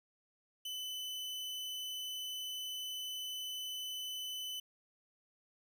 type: tone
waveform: 40% pulse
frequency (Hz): 3012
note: F#7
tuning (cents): +30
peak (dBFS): -39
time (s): 0.65-4.6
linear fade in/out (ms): 5
effects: none